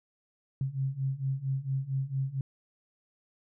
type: beating tone pair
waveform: sine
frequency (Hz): 132.3 / 136.7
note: C3 / C#3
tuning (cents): +20 / -24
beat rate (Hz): 4.4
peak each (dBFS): -33 / -31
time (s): 0.61-2.41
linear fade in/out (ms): 2
effects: none